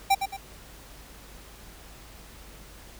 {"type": "tone with echo", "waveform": "square", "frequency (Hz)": 784, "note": "G5", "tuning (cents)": 0, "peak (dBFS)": -18, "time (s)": [0.1, 0.15], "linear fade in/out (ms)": 10, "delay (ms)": 110, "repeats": 2, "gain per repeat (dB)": -8, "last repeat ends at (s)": 0.37, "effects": ["added 50 Hz sine -49 dBFS peak until 2.99 s", "pink hiss -49 dBFS RMS until 2.99 s"]}